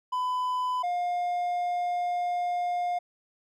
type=tone pair in turn; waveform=triangle; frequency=1003 / 709.2 Hz; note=B5 / F5; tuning=+26 / +26 cents; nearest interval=tritone; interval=600 cents; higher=first; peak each=-24 / -24 dBFS; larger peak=neither; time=0.12-0.83 / 0.83-2.99 s; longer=second; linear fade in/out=10 ms; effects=none